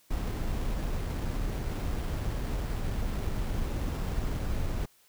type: noise with sample-and-hold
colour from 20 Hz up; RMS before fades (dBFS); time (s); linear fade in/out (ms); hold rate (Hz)
brown; -31; 0.1-4.86; 10; 6300
effects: white hiss -63 dBFS RMS until 5.08 s